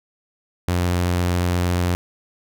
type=tone; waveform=sawtooth; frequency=88.6 Hz; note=F2; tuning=25 cents sharp; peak=-14 dBFS; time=0.68-1.95 s; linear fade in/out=0 ms; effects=none